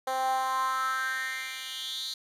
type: tone with high-pass filter sweep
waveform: 10% pulse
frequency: 261.6 Hz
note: C4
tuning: in tune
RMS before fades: -31 dBFS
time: 0.07-2.14 s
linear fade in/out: 5 ms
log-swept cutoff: 630 to 4200 Hz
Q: 5.4
effects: resampled to 32000 Hz + 9-bit